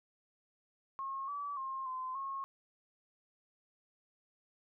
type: tone with pitch steps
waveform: sine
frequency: 1082 / 1149 / 1066 / 1031 / 1087 Hz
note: C#6 / D6 / C6 / C6 / C#6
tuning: -42 / -38 / +32 / -26 / -34 cents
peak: -37 dBFS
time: 0.99-2.44 s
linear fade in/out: 0 ms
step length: 290 ms
effects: none